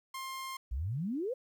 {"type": "tone", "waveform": "sawtooth", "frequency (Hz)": 1059, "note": "C6", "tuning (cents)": 21, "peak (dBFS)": -35, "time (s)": [0.14, 0.57], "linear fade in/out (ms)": 5}
{"type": "exponential sweep", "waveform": "sine", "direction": "up", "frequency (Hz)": [55, 543], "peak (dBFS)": -32, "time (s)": [0.71, 1.34], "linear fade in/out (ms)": 10}
{"effects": ["12-bit"]}